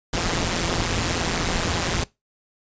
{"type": "noise with amplitude modulation", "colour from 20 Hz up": "pink", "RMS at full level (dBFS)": -20, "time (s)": [0.13, 2.04], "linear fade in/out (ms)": 5, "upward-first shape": "sine", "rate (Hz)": 171, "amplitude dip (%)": 80, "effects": ["noise-tail reverb RT60 0.2 s tail -21 dB re dry", "resampled to 16000 Hz"]}